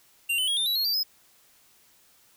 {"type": "tone with pitch steps", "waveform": "square", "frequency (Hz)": [2774, 3025, 3299, 3597, 3923, 4278, 4665, 5088], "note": ["F7", "F#7", "G#7", "A7", "B7", "C8", "D8", "D#8"], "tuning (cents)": [-12, 38, -12, 37, -12, 38, -12, 38], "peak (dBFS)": -24, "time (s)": [0.29, 1.034], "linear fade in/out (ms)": 10, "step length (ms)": 93, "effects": ["white hiss -60 dBFS RMS until 2.36 s"]}